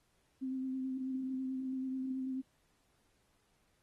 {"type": "tone with vibrato", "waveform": "sine", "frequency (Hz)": 261.6, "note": "C4", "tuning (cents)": 0, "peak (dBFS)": -35, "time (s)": [0.41, 2.42], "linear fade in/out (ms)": 20, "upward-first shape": "sine", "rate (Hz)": 9.2, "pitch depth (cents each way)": 20, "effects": ["pink hiss -75 dBFS RMS until 3.82 s", "AAC 32 kbps"]}